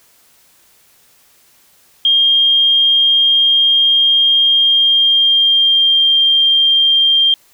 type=tone with pitch glide; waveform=sine; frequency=3218 to 3188 Hz; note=G7 to G7; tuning=+45 to +28 cents; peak=-8 dBFS; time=2.05-7.34 s; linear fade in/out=2 ms; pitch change=-17 cents; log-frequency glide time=4.46-6.1 s; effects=white hiss -51 dBFS RMS until 7.53 s